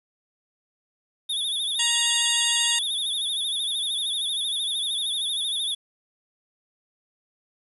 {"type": "tone with vibrato", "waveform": "square", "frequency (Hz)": 3540, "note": "A7", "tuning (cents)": 10, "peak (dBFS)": -25, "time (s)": [1.29, 5.75], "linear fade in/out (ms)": 10, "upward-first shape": "sine", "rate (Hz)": 13, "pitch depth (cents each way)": 94}
{"type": "harmonic tone", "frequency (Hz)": 940, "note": "A#5", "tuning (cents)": 14, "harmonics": [1, 2, 3, 4, 5, 7, 8, 9], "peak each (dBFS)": [-37, -31, -26, -33, -33, -28, -33, -30], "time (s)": [1.79, 2.79], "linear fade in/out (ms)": 5}
{"effects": ["resampled to 32000 Hz", "9-bit"]}